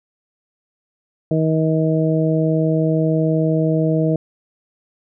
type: harmonic tone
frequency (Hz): 158.8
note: D#3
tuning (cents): +36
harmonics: 1 / 2 / 3 / 4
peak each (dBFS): -17 / -20 / -22 / -23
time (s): 1.31-4.16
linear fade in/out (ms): 2
effects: none